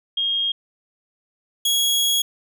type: tone pair in turn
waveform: sine / sawtooth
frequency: 3245 / 3323 Hz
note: G#7 / G#7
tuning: -41 / 0 cents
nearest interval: unison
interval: 41 cents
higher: second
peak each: -19 / -14 dBFS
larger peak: second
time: 0.17-0.52 / 1.65-2.22 s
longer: second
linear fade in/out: 5 ms
effects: none